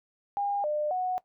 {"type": "tone with pitch steps", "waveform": "sine", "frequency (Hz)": [808, 600, 736], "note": ["G#5", "D5", "F#5"], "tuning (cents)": [-48, 37, -9], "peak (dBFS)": -26, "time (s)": [0.37, 1.18], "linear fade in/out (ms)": 0, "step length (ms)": 270, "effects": ["noise-tail reverb RT60 0.1 s tail -18 dB re dry"]}